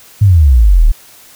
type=exponential sweep; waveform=sine; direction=down; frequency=108.3 to 34 Hz; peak=-3 dBFS; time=0.21-0.92 s; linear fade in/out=10 ms; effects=white hiss -40 dBFS RMS until 1.35 s